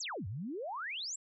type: exponential two-way sweep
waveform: sine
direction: down then up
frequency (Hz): 7902 to 87.31 to 7902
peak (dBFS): -37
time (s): 0-1.16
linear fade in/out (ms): 5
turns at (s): 0.27
effects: none